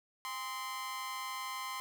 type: tone with amplitude modulation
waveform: sawtooth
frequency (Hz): 1039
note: C6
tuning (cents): -12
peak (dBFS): -31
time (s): 0.25-1.8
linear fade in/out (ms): 0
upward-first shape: sine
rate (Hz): 233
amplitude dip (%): 75
effects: none